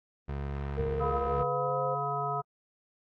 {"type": "tone", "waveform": "25% pulse", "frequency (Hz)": 70, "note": "C#2", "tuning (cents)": 18, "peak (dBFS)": -29, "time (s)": [0.28, 1.43], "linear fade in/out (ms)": 10}
{"type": "tone with pitch glide", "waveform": "sine", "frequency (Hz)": [462.2, 518.8], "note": ["A#4", "C5"], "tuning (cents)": [-15, -15], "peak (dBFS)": -31, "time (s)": [0.77, 1.95], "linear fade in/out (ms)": 10, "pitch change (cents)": 200, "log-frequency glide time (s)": [1.01, 1.79]}
{"type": "harmonic tone", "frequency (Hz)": 141.4, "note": "C#3", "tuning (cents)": 35, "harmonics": [1, 3, 5, 7, 9], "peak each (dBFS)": [-37, -38, -34, -36, -33], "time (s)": [1, 2.42], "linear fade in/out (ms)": 20}
{"effects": ["low-pass 2000 Hz 12 dB/octave", "AAC 32 kbps"]}